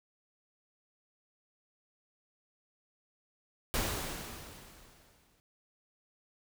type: noise with exponential decay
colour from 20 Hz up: pink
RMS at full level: -31 dBFS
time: 3.74-5.4 s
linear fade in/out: 0 ms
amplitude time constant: 360 ms
effects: none